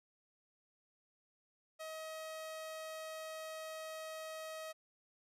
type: tone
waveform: sawtooth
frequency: 634 Hz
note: D#5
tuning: 32 cents sharp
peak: -40 dBFS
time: 1.79-4.73 s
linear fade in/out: 20 ms
effects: resampled to 32000 Hz